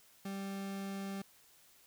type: tone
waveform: 40% pulse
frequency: 196 Hz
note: G3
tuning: in tune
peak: -38 dBFS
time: 0.25-1.22 s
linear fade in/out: 5 ms
effects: white hiss -64 dBFS RMS until 1.86 s